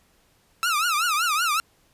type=tone with vibrato; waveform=sawtooth; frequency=1305 Hz; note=E6; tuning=18 cents flat; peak=-17 dBFS; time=0.63-1.6 s; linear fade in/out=0 ms; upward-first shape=triangle; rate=5.3 Hz; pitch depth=210 cents each way; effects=pink hiss -62 dBFS RMS until 1.93 s + resampled to 32000 Hz